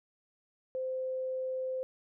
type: tone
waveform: sine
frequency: 518 Hz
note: C5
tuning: 17 cents flat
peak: -32 dBFS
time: 0.75-1.83 s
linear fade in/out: 0 ms
effects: none